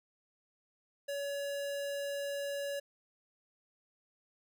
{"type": "tone", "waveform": "square", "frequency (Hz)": 565, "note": "C#5", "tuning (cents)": 33, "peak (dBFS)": -36, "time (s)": [1.08, 2.8], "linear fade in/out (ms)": 10, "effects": []}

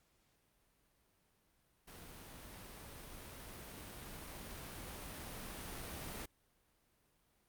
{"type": "noise with level ramp", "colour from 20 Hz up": "pink", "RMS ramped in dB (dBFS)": [-54, -45], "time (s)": [1.87, 6.26], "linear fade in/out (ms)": 10, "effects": ["pink hiss -75 dBFS RMS until 7.48 s", "Opus 48 kbps"]}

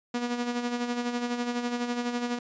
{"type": "tone with tremolo", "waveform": "sawtooth", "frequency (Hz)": 241.6, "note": "B3", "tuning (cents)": -38, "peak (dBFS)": -22, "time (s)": [0.14, 2.39], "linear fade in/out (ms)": 5, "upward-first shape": "sine", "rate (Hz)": 12, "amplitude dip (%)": 55, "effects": ["resampled to 16000 Hz"]}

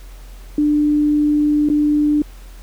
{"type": "tone with dropouts", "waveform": "sine", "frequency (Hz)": 297, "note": "D4", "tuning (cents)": 20, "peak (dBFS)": -12, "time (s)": [0.58, 2.22], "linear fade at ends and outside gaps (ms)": 2, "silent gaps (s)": [1.689, 1.699], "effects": ["added 43 Hz sine -34 dBFS peak until 2.62 s", "pink hiss -47 dBFS RMS until 2.62 s"]}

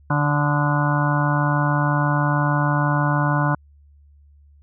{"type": "harmonic tone with a mistuned harmonic", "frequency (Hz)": 146.3, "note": "D3", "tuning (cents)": -6, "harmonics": [1, 2, 4, 5, 6, 7, 8, 9, 10], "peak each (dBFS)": [-19, -26, -29, -30, -29, -25, -32, -33, -27], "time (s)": [0.1, 3.55], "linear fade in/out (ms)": 5, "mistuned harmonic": 9, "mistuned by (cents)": -65, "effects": ["added 72 Hz sine -48 dBFS peak until 4.62 s"]}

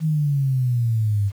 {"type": "exponential sweep", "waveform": "sine", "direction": "down", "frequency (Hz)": [160.9, 98], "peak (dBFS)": -17, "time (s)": [0, 1.32], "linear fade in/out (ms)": 50, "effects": ["8-bit"]}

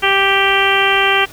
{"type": "harmonic tone", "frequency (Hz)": 392, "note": "G4", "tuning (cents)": 0, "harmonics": [1, 2, 3, 4, 5, 6, 7, 8], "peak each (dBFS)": [-19, -19, -19, -19, -19, -19, -19, -19], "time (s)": [0.02, 1.26], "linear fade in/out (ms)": 20, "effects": ["pink hiss -38 dBFS RMS until 1.32 s"]}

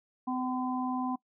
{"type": "harmonic tone", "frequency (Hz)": 254.4, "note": "C4", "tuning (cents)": -48, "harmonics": [1, 3, 4], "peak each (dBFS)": [-31, -36, -37], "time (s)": [0.27, 1.16], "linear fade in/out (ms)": 10, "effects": ["noise-tail reverb RT60 0.1 s tail -21 dB re dry"]}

